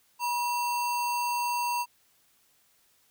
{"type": "tone with sample-and-hold", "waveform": "sine", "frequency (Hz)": 964, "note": "B5", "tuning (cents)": -42, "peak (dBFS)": -26, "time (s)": [0.19, 1.86], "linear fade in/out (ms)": 50, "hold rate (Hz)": 3675, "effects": ["white hiss -66 dBFS RMS until 3.1 s"]}